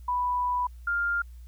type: tone pair in turn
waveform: sine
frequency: 987.8 / 1400.7 Hz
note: B5 / F6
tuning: 0 / +5 cents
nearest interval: tritone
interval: 605 cents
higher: second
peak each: -24 dBFS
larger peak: neither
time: 0.08-0.67 / 0.87-1.22 s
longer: first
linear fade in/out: 5 ms
effects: added 60 Hz sine -42 dBFS peak until 1.47 s + white hiss -66 dBFS RMS until 1.47 s